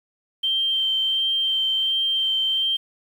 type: tone with vibrato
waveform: sine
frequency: 3136 Hz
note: G7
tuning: in tune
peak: -19 dBFS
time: 0.43-2.77 s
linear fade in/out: 10 ms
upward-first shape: sine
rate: 1.4 Hz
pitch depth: 9 cents each way
effects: 8-bit